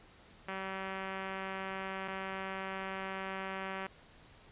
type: tone pair in turn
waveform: 5% pulse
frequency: 191.5 / 191.5 Hz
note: G3 / G3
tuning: -40 / -40 cents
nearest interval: unison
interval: 0 cents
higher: neither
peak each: -26 dBFS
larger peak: neither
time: 0.48-2.08 / 2.08-3.87 s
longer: second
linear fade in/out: 5 ms
effects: pink hiss -59 dBFS RMS until 4.51 s + resampled to 8000 Hz